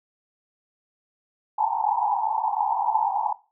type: band-pass noise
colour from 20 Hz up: pink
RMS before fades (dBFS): -24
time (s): 1.58-3.33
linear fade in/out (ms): 5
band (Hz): 800 to 930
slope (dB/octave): 96
effects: noise-tail reverb RT60 0.3 s tail -17 dB re dry